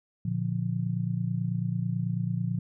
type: chord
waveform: sine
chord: Bb major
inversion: none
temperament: just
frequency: 116.54 / 145.68 / 174.81 Hz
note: Bb2 / D3 / F3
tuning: 0 / -14 / +2 cents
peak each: -30 / -33 / -30 dBFS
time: 0.25-2.59 s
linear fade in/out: 5 ms
effects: none